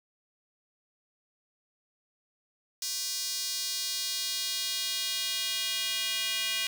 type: tone with high-pass filter sweep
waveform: square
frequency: 220 Hz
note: A3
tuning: in tune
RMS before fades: -32 dBFS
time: 2.82-6.67 s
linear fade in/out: 2 ms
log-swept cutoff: 5200 to 2800 Hz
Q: 2
effects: none